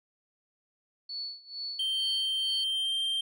sine tone with tremolo, 4435 Hz, C#8, in tune, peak -33 dBFS, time 1.09-2.64 s, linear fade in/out 5 ms, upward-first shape sine, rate 2.2 Hz, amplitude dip 90%
triangle tone with pitch glide, 3136 to 3163 Hz, G7 to G7, 0 to +15 cents, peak -26 dBFS, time 1.79-3.21 s, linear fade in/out 5 ms, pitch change +15 cents, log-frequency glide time 2.62-2.96 s
effects none

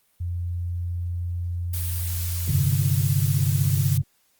sine tone, 87.31 Hz, F2, in tune, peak -25 dBFS, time 0.2-2.66 s, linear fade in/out 10 ms
blue noise, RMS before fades -32 dBFS, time 1.73-3.98 s, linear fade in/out 10 ms
sine chord, G suspended fourth, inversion none, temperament equal, 98 / 130.81 / 146.83 Hz, G2 / C3 / D3, 0 / 0 / 0 cents, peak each -23 dBFS, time 2.49-4.02 s, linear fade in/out 5 ms
effects white hiss -65 dBFS RMS until 4.39 s + Opus 32 kbps

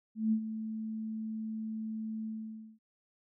sine tone with ADSR envelope, 219.6 Hz, A3, 3 cents flat, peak -24 dBFS, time 0.15-2.79 s, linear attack 170 ms, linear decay 80 ms, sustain -11 dB, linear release 530 ms, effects none

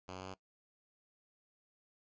5% pulse tone with pitch steps, 92.5 / 93.2 / 93.9 / 94.61 Hz, F#2 / F#2 / F#2 / F#2, 0 / +13 / +26 / +39 cents, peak -33 dBFS, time 0.08-0.34 s, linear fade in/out 5 ms, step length 65 ms, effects noise-tail reverb RT60 0.1 s tail -19 dB re dry + resampled to 16000 Hz

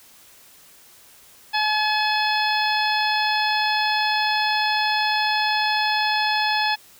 harmonic tone, 854 Hz, G#5, 48 cents sharp, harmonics 1 / 2 / 3 / 4 / 5 / 6, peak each -22 / -25 / -27 / -28 / -29 / -30 dBFS, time 1.53-6.76 s, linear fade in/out 20 ms, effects white hiss -50 dBFS RMS until 6.99 s

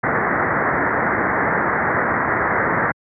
white low-pass noise, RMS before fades -19 dBFS, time 0.03-2.92 s, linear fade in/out 10 ms, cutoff 2000 Hz, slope 96 dB/octave, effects high-pass 100 Hz 12 dB/octave

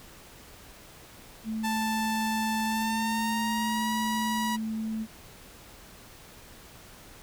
sine tone, 220 Hz, A3, in tune, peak -29 dBFS, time 1.44-5.07 s, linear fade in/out 50 ms
sawtooth tone with pitch glide, 882 to 967.4 Hz, A5 to B5, +4 to -36 cents, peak -25 dBFS, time 1.63-4.57 s, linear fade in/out 20 ms, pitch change +160 cents, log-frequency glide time 2.65-3.92 s
effects pink hiss -50 dBFS RMS until 7.22 s

